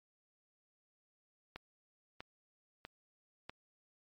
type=click train; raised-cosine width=0.3 ms; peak=-28 dBFS; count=4; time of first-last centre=1.56-3.495 s; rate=1.55 Hz; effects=MP3 64 kbps